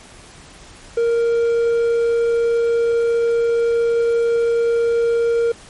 triangle tone, 466.2 Hz, A#4, in tune, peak -12 dBFS, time 0.97-5.52 s, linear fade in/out 5 ms, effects pink hiss -42 dBFS RMS until 5.69 s + MP3 48 kbps

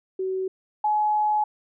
sine tone pair in turn, 377.2 / 846.8 Hz, F#4 / G#5, +33 / +33 cents, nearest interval octave + major second, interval 1400 cents, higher second, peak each -24 / -19 dBFS, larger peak second, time 0.19-0.48 / 0.84-1.44 s, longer second, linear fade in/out 5 ms, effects none

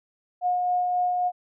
sine tone with tremolo, 720 Hz, F#5, 47 cents flat, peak -20 dBFS, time 0.41-1.32 s, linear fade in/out 50 ms, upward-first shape sine, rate 3.7 Hz, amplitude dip 25%, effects none

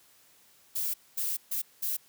violet noise bursts at uneven times, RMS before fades -31 dBFS, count 4, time 0.75-0.94 / 1.17-1.37 / 1.51-1.62 / 1.82-1.97 s, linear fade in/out 10 ms, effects white hiss -61 dBFS RMS until 2.08 s + high-pass 60 Hz 12 dB/octave

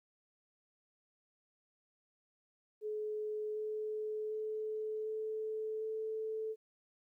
sine tone with pitch steps, 426.4 / 429.4 / 432.4 / 435.4 / 438.4 Hz, G#4 / A4 / A4 / A4 / A4, +46 / -42 / -30 / -18 / -6 cents, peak -36 dBFS, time 2.81-6.56 s, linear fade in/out 50 ms, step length 750 ms, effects 13-bit

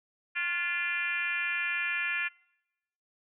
sine tone with frequency modulation, 2067 Hz, C7, 22 cents flat, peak -28 dBFS, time 0.35-2.29 s, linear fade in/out 20 ms, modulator 330 Hz, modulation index 1.9, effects noise-tail reverb RT60 0.9 s tail -24 dB re dry

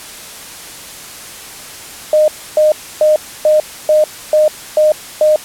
sine tone bursts, 613 Hz, D#5, 26 cents flat, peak -6 dBFS, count 8, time 2.13-5.36 s, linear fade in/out 2 ms, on 150 ms, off 290 ms, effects white hiss -31 dBFS RMS until 5.44 s + low-pass 12000 Hz 12 dB/octave

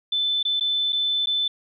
sine tone with dropouts, 3520 Hz, A7, in tune, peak -20 dBFS, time 0.12-1.48 s, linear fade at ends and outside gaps 5 ms, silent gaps 0.429-0.451 / 0.598-0.608 / 0.924-0.928 / 1.259-1.27 s, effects none

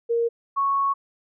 sine tone pair in turn, 466.5 / 1106.3 Hz, A#4 / C#6, +1 / -4 cents, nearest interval octave + minor third, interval 1495 cents, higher second, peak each -19 dBFS, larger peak neither, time 0.09-0.29 / 0.56-0.94 s, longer second, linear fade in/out 20 ms, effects none

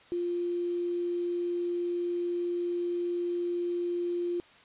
sine tone with quantisation, 349.2 Hz, F4, in tune, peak -28 dBFS, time 0.12-4.4 s, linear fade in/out 0 ms, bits 8, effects white hiss -56 dBFS RMS until 4.64 s + resampled to 8000 Hz

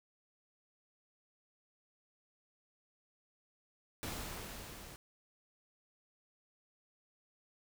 pink noise with level ramp, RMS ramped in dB -41 to -52 dBFS, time 4.03-4.96 s, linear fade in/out 0 ms, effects none

